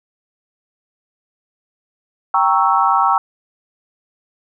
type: chord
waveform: sine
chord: G diminished seventh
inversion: none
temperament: equal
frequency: 784 / 932.3 / 1108.7 / 1318.5 Hz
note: G5 / Bb5 / Db6 / Fb6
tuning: 0 / 0 / 0 / 0 cents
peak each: -17 dBFS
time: 2.34-3.18 s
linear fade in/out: 2 ms
effects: none